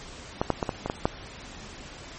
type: clicks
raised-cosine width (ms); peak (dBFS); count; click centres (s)
1; -9 / -7 / -11 / -12 / -14 / -12 / -7; 7; 0.415 / 0.503 / 0.628 / 0.692 / 0.86 / 0.899 / 1.055
effects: pink hiss -43 dBFS RMS until 2.18 s + MP3 32 kbps